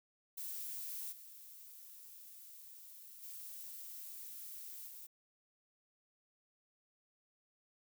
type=noise with level steps; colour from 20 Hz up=violet; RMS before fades=-44 / -55 / -49 / -52 dBFS; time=0.37-5.07 s; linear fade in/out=10 ms; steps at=1.11 / 3.22 / 4.87 s; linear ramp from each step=20 ms; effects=none